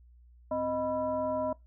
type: tone with frequency modulation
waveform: sine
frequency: 622.3 Hz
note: D#5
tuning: in tune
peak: -28 dBFS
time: 0.51-1.53 s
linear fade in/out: 5 ms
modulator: 362 Hz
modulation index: 0.86
effects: noise-tail reverb RT60 0.2 s tail -22 dB re dry + added 60 Hz sine -54 dBFS peak until 1.66 s